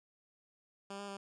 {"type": "tone with pitch steps", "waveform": "10% pulse", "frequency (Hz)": [198.3, 201.5, 197.8], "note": ["G3", "G3", "G3"], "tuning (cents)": [20, 48, 16], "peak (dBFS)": -34, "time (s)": [0.9, 1.17], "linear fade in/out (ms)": 5, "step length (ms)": 90, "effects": ["resampled to 22050 Hz"]}